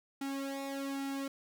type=tone with flanger; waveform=sawtooth; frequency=274.6 Hz; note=C#4; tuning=16 cents flat; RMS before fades=-38 dBFS; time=0.21-1.28 s; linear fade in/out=5 ms; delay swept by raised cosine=1.9 to 3 ms; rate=1.2 Hz; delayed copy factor=-0.85; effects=none